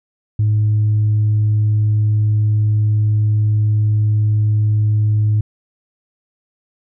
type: tone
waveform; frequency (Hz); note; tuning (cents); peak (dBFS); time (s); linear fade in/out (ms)
sine; 106.4; G#2; +42; -10; 0.39-5.41; 5
effects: tanh soft clip ceiling -9 dBFS